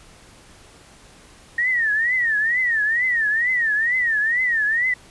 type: tone with vibrato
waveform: sine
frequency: 1853 Hz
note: A#6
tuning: 11 cents flat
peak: -17 dBFS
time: 1.58-4.94 s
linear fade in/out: 5 ms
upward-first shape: triangle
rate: 2.2 Hz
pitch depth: 190 cents each way
effects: pink hiss -48 dBFS RMS until 5.1 s + resampled to 24000 Hz